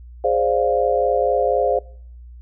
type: chord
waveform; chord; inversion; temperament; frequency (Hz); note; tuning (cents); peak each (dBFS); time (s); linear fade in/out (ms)
sine; D half-diminished seventh; second; equal; 415.3 / 523.3 / 587.3 / 698.5; Ab4 / C5 / D5 / F5; 0 / 0 / 0 / 0; -22 / -19 / -22 / -21; 0.24-1.79; 5
effects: noise-tail reverb RT60 0.6 s tail -24 dB re dry + added 60 Hz sine -37 dBFS peak until 2.41 s